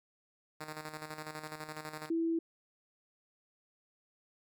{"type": "tone with tremolo", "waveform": "5% pulse", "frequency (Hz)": 154.3, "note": "D#3", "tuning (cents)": -14, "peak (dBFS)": -29, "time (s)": [0.6, 2.1], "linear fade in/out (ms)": 10, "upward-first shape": "square", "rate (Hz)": 12, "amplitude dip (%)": 60}
{"type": "tone", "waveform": "sine", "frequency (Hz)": 330.1, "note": "E4", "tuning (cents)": 2, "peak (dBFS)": -29, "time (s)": [2.1, 2.39], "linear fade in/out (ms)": 5}
{"effects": []}